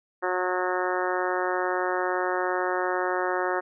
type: harmonic tone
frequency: 182.3 Hz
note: F#3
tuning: 25 cents flat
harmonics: 2 / 3 / 4 / 5 / 6 / 7 / 8 / 9 / 10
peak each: -29 / -31 / -32 / -33 / -34 / -34 / -35 / -36 / -36 dBFS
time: 0.22-3.61 s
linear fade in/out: 20 ms
effects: none